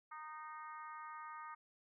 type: harmonic tone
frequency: 308.6 Hz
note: D#4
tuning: 14 cents flat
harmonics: 3 / 4 / 5 / 6 / 7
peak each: -52 / -49 / -59 / -59 / -62 dBFS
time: 0.11-1.55 s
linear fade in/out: 10 ms
effects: none